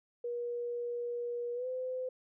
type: tone with pitch glide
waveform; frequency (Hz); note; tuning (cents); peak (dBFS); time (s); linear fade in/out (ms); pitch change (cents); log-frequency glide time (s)
sine; 479.4 to 510.8; A#4 to C5; +48 to -42; -34; 0.24-2.09; 5; +110; 1.54-1.67
effects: none